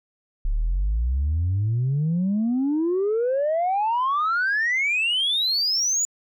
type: exponential sweep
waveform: sine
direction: up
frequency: 33.95 to 7040 Hz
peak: -18 dBFS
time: 0.45-6.05 s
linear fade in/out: 0 ms
effects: tanh soft clip ceiling -17 dBFS